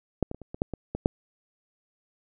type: clicks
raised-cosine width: 2 ms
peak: -9 / -19 / -27 / -28 / -23 / -11 / -19 / -17 / -6 dBFS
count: 9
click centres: 0.227 / 0.314 / 0.346 / 0.417 / 0.545 / 0.619 / 0.737 / 0.95 / 1.059 s
effects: none